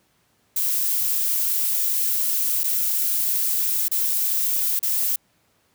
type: noise with dropouts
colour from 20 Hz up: violet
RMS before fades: -22 dBFS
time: 0.56-5.16 s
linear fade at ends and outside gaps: 5 ms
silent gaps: 2.635-2.64 / 3.883-3.914 / 4.793-4.828 s
effects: pink hiss -64 dBFS RMS until 5.74 s + high-pass 80 Hz 12 dB/octave